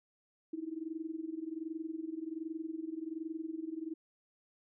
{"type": "tone with amplitude modulation", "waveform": "sine", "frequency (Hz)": 321.1, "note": "E4", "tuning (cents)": -45, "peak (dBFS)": -34, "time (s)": [0.53, 3.94], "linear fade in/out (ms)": 5, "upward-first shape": "sine", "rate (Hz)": 21.3, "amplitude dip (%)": 85, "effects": []}